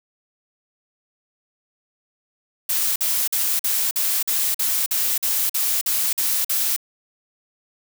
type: noise bursts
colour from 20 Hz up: blue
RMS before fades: -21 dBFS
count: 13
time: 2.69-6.764 s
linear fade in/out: 5 ms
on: 270 ms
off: 47 ms
effects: none

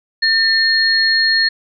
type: tone pair together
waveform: sine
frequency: 1801 / 4281 Hz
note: A6 / C8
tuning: +40 / +39 cents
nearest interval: octave + minor third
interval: 1499 cents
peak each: -14 dBFS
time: 0.22-1.49 s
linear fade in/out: 10 ms
effects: none

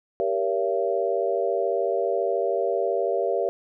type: chord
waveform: sine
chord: G diminished seventh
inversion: none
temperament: just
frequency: 392 / 470.4 / 564.5 / 677.4 Hz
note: G4 / Bb4 / Db5 / Fb5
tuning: 0 / +16 / +31 / +47 cents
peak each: -27 dBFS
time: 0.2-3.49 s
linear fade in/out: 0 ms
effects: none

